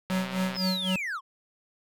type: click train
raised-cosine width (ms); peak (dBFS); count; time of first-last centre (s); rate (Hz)
0.3; -20; 61; 0.1-0.565; 129
type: tone with tremolo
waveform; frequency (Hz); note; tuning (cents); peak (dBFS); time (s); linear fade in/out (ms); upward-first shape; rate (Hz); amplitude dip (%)
square; 186.7; F#3; +16; -25; 0.1-0.96; 2; sine; 3.9; 80
type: linear sweep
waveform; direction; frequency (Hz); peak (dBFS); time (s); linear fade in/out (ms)
triangle; down; 5330 to 1000; -28; 0.54-1.21; 50
effects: none